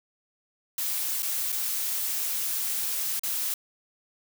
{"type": "noise with dropouts", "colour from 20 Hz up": "blue", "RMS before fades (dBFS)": -29, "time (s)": [0.78, 3.54], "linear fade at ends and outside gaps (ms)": 2, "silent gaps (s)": [[1.223, 1.229], [1.521, 1.525], [3.195, 3.234]], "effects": []}